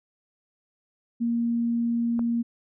sine tone, 234.3 Hz, A#3, 9 cents sharp, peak -22 dBFS, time 1.2-2.43 s, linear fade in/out 20 ms
click, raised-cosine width 1 ms, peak -22 dBFS, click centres 2.193 s
effects none

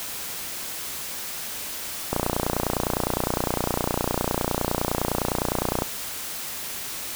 click train, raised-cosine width 1 ms, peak -8 dBFS, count 111, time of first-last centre 2.13-5.821 s, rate 29.8 Hz, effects white hiss -33 dBFS RMS until 7.15 s

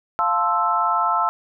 sine chord, F major seventh, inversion none, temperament equal, 698.5 / 880 / 1046.5 / 1318.5 Hz, F5 / A5 / C6 / E6, 0 / 0 / 0 / 0 cents, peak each -25 / -23 / -24 / -20 dBFS, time 0.19-1.29 s, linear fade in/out 0 ms, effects none

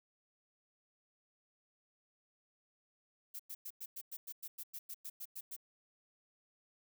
violet noise bursts, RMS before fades -45 dBFS, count 15, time 3.34-5.565 s, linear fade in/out 10 ms, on 55 ms, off 100 ms, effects none

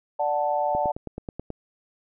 sine chord, D major, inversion none, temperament equal, 587.3 / 740 / 880 Hz, D5 / F#5 / A5, 0 / 0 / 0 cents, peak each -26 dBFS, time 0.19-0.92 s, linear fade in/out 10 ms
click train, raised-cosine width 2 ms, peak -19 dBFS, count 8, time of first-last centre 0.75-1.503 s, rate 9.29 Hz
effects none

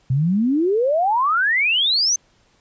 sine exponential sweep, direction up, 123.47 to 6300 Hz, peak -15 dBFS, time 0.1-2.16 s, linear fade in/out 5 ms, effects pink hiss -59 dBFS RMS until 2.6 s + resampled to 16000 Hz

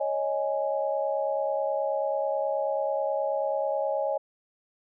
sine chord, C# suspended second, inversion none, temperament just, 554.4 / 623.7 / 831.5 Hz, C#5 / D#5 / G#5, 0 / +4 / +2 cents, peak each -28 / -29 / -32 dBFS, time 0-4.18 s, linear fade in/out 10 ms, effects none

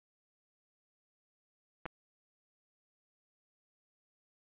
clicks, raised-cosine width 0.5 ms, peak -25 dBFS, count 2, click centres 1.856 / 1.862 s, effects resampled to 8000 Hz

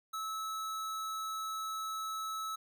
square tone, 1300 Hz, E6, 24 cents flat, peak -37 dBFS, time 0.13-2.56 s, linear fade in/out 10 ms, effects none

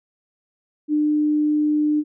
sine tone, 300.4 Hz, D4, 39 cents sharp, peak -16 dBFS, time 0.88-2.04 s, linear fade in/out 50 ms, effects none

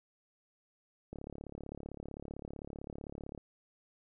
click train, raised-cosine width 2 ms, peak -30 dBFS, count 81, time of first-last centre 1.13-3.377 s, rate 35.6 Hz, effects none

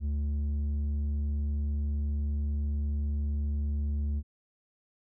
square tone with low-pass filter, 72.6 Hz, D2, 19 cents flat, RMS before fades -30 dBFS, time 0-4.23 s, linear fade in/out 50 ms, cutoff 150 Hz, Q 1.8, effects none

